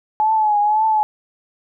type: tone with vibrato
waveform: sine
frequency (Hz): 852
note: G#5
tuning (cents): +44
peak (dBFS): -13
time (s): 0.2-1.03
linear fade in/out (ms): 0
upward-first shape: triangle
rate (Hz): 1.9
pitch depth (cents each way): 66
effects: none